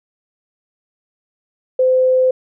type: tone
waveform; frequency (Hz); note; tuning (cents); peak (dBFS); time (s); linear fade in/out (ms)
sine; 514; C5; -31; -10; 1.79-2.31; 5
effects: none